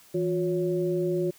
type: tone cluster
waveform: sine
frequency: 165.1 / 358.8 / 560 Hz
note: E3 / F4 / C#5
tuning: +3 / +47 / +18 cents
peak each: -30 / -25 / -33 dBFS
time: 0.14-1.31 s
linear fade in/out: 10 ms
effects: white hiss -55 dBFS RMS until 1.38 s